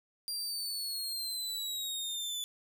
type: exponential sweep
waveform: sawtooth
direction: down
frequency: 4775 to 3466 Hz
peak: -32 dBFS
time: 0.28-2.44 s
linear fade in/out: 0 ms
effects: none